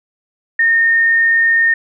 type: tone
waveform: sine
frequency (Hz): 1832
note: A#6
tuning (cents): -31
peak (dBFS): -9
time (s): 0.59-1.74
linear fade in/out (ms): 5
effects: none